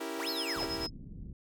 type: chord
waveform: sawtooth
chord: C# diminished seventh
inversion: none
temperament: equal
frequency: 277.2 / 329.6 / 392 / 466.2 Hz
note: C#4 / E4 / G4 / Bb4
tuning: 0 / 0 / 0 / 0 cents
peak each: -40 / -35 / -39 / -38 dBFS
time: 0-0.87 s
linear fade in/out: 10 ms
type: linear two-way sweep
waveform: square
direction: up then down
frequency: 77.6 to 4545 to 77.6 Hz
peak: -38 dBFS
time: 0.18-0.67 s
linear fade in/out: 20 ms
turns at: 0.3 s
type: tone with tremolo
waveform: sine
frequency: 5130 Hz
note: E8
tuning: 48 cents flat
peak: -33 dBFS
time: 0.26-0.9 s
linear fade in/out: 10 ms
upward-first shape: sine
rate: 9 Hz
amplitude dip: 85%
type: low-pass noise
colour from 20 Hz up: pink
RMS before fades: -45 dBFS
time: 0.56-1.33 s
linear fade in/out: 2 ms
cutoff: 270 Hz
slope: 24 dB/octave
effects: none